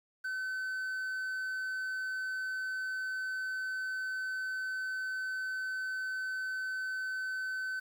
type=tone; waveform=triangle; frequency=1523 Hz; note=F#6; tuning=50 cents sharp; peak=-32 dBFS; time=0.24-7.8 s; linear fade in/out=10 ms; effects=10-bit